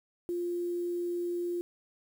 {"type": "tone with quantisation", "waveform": "sine", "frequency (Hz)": 349.2, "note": "F4", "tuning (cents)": 0, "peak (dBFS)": -30, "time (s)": [0.29, 1.61], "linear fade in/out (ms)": 0, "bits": 9, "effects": []}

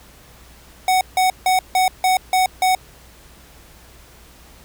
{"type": "tone bursts", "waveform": "square", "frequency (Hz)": 745, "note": "F#5", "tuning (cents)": 12, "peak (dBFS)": -14, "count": 7, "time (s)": [0.88, 2.75], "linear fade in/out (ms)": 2, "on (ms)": 130, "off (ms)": 160, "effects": ["added 60 Hz sine -48 dBFS peak until 4.64 s", "pink hiss -47 dBFS RMS until 4.64 s"]}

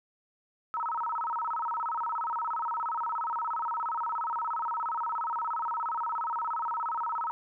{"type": "tone with vibrato", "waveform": "sine", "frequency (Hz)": 1101, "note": "C#6", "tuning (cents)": -12, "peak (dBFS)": -29, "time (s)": [0.74, 7.31], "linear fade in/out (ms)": 0, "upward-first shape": "square", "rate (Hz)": 17, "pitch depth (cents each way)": 280, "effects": []}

